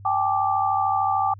sine chord, G suspended second, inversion none, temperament equal with one note detuned, 784 / 857.4 / 1174.7 Hz, G5 / A5 / D6, 0 / -45 / 0 cents, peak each -22 / -25 / -24 dBFS, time 0.05-1.34 s, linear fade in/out 5 ms, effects added 99 Hz sine -40 dBFS peak until 1.39 s

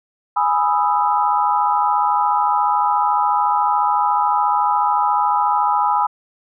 sine chord, E major seventh, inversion first, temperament equal, 830.6 / 987.8 / 1244.5 / 1318.5 Hz, G#5 / B5 / D#6 / E6, 0 / 0 / 0 / 0 cents, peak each -18 / -18 / -22 / -24 dBFS, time 0.36-6.07 s, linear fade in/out 10 ms, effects none

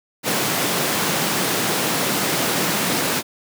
pink high-pass noise, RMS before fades -21 dBFS, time 0.23-3.23 s, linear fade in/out 50 ms, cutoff 150 Hz, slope 24 dB/octave, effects none

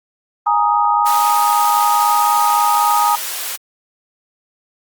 sine chord, Ab suspended second, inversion none, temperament just, 830.6 / 934.4 / 1245.9 Hz, Ab5 / Bb5 / Eb6, 0 / +4 / +2 cents, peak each -16 dBFS, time 0.46-3.16 s, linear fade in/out 10 ms
white high-pass noise, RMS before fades -24 dBFS, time 1.05-3.57 s, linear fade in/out 20 ms, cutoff 610 Hz, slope 12 dB/octave
effects Opus 32 kbps

